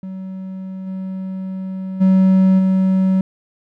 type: tone with level steps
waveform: triangle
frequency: 189 Hz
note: F#3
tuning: 37 cents sharp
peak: -24 / -21 / -7 / -10 dBFS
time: 0.03-3.21 s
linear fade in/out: 2 ms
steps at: 0.86 / 2 / 2.58 s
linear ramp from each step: 20 ms
effects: none